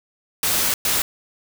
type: noise bursts at uneven times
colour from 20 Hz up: white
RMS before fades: -20 dBFS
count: 2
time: 0.43-0.74 / 0.85-1.02 s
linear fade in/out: 2 ms
effects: none